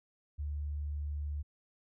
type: tone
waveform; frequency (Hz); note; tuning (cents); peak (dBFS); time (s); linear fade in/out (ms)
sine; 73.42; D2; 0; -34; 0.38-1.43; 20
effects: none